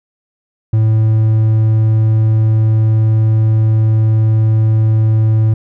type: tone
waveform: triangle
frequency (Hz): 109.9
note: A2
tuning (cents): -2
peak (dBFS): -6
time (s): 0.73-5.54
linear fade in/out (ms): 5
effects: none